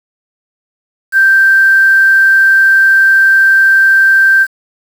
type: tone with quantisation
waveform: sine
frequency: 1568 Hz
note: G6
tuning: in tune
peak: -4 dBFS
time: 1.12-4.47 s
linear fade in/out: 50 ms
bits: 5
effects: none